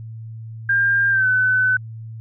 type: tone with pitch glide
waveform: sine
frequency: 1600 to 1510.2 Hz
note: G6 to F#6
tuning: +35 to +35 cents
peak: -14 dBFS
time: 0.69-1.77 s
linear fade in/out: 5 ms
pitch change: -100 cents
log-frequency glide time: 1.1-1.27 s
effects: added 112 Hz sine -31 dBFS peak until 2.2 s